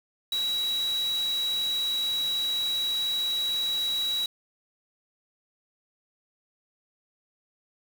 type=tone in noise; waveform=sine; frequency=3886 Hz; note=B7; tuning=29 cents flat; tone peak=-25 dBFS; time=0.32-4.26 s; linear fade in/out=2 ms; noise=white; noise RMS=-40 dBFS; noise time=0.32-4.26 s; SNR=+12 dB; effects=none